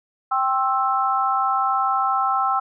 sine chord, C major, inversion second, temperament equal with one note detuned, 784 / 1063 / 1318.5 Hz, G5 / C6 / E6, 0 / +27 / 0 cents, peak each -22 / -24 / -21 dBFS, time 0.31-2.6 s, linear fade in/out 10 ms, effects none

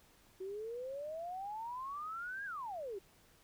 sine exponential two-way sweep, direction up then down, 370 to 1661.2 to 370 Hz, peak -40 dBFS, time 0.4-2.99 s, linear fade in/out 10 ms, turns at 2.45 s, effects pink hiss -66 dBFS RMS until 3.43 s

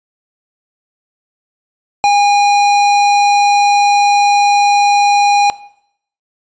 sine tone with hard clipping, 815 Hz, G#5, 33 cents flat, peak -9 dBFS, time 2.04-5.5 s, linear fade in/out 0 ms, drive 14 dB, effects noise-tail reverb RT60 0.7 s tail -18 dB re dry + resampled to 16000 Hz

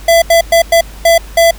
square tone bursts at uneven times, 670 Hz, E5, 28 cents sharp, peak -5 dBFS, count 6, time 0.08-0.22 / 0.3-0.41 / 0.52-0.62 / 0.72-0.81 / 1.05-1.18 / 1.37-1.51 s, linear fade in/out 5 ms, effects added 50 Hz sine -28 dBFS peak until 1.58 s + pink hiss -36 dBFS RMS until 1.58 s

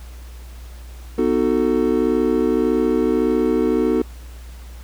triangle chord, B dominant seventh, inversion none, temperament just, 246.9 / 308.7 / 370.4 / 444.5 Hz, B3 / D#4 / F#4 / A4, 0 / -14 / +2 / +18 cents, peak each -19 dBFS, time 1.18-4.02 s, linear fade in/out 5 ms, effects added 60 Hz sine -34 dBFS peak until 4.83 s + pink hiss -47 dBFS RMS until 4.83 s

